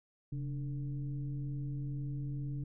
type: tone with frequency modulation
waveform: sine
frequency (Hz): 136.9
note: C#3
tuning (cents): -21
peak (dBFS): -35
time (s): 0.32-2.64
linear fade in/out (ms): 5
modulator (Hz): 158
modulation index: 0.59
effects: none